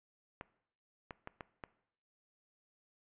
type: clicks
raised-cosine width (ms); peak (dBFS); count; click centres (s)
0.5; -28; 5; 0.411 / 1.108 / 1.274 / 1.408 / 1.638
effects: noise-tail reverb RT60 0.7 s tail -19 dB re dry + resampled to 8000 Hz